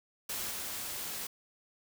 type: noise with level steps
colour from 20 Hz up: white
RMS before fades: -37 / -39 dBFS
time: 0.29-1.27 s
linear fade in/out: 5 ms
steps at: 0.5 s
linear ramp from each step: 10 ms
effects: none